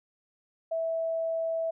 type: tone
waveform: sine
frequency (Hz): 655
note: E5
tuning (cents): -11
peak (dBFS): -27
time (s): 0.71-1.71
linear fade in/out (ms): 10
effects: none